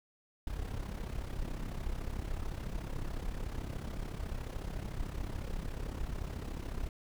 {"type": "noise with amplitude modulation", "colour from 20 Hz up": "brown", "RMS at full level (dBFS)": -35, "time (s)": [0.47, 6.89], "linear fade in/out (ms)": 2, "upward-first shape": "sine", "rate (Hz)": 33.8, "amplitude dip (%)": 70, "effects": []}